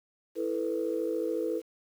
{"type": "chord", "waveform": "sine", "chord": "E suspended fourth", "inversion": "none", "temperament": "equal", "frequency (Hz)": [329.6, 440, 493.9], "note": ["E4", "A4", "B4"], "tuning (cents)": [0, 0, 0], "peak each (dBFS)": -32, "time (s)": [0.35, 1.62], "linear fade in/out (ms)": 50, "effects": ["tanh soft clip ceiling -19 dBFS", "9-bit"]}